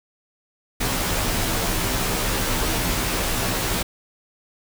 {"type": "noise with comb filter", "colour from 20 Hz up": "pink", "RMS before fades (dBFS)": -23, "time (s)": [0.8, 3.83], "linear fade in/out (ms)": 10, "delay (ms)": 14, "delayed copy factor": -1, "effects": []}